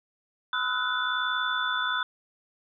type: tone cluster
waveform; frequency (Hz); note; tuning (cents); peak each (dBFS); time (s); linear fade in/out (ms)
sine; 1007 / 1282 / 1426 / 1487 / 3494; B5 / E6 / F6 / F#6 / A7; +33 / -49 / +36 / +8 / -13; -33 / -32 / -35 / -29 / -32; 0.53-2.03; 2
effects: none